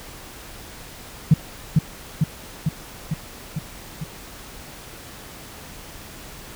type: tone with echo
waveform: sine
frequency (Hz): 155.56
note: D#3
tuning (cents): 0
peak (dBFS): -7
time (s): 1.31-1.34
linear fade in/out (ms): 5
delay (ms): 450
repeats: 6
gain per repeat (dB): -3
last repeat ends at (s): 4.04
effects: tanh soft clip ceiling -4 dBFS + pink hiss -40 dBFS RMS until 6.55 s